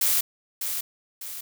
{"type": "noise with echo", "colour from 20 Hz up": "blue", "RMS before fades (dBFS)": -22, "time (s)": [0.01, 0.21], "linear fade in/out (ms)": 5, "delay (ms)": 600, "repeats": 2, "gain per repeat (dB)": -7, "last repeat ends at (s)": 1.41, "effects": []}